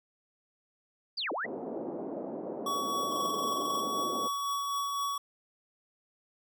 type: linear two-way sweep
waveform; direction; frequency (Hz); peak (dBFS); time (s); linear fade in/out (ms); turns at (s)
sine; down then up; 4978 to 261.6 to 2087; -31; 1.17-1.46; 10; 1.32
type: band-pass noise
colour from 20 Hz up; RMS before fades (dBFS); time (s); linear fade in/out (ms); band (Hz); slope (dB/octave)
pink; -38; 1.44-4.28; 10; 240 to 680; 24
type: tone with tremolo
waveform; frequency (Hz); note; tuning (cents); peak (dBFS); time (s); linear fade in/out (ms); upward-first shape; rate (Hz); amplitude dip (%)
square; 1127; C#6; +28; -30; 2.66-5.18; 5; triangle; 3.9; 30
type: tone bursts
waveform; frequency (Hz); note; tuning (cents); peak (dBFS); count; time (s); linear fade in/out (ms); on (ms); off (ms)
square; 1077; C6; +50; -37; 16; 3.11-3.806; 5; 21; 24
effects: none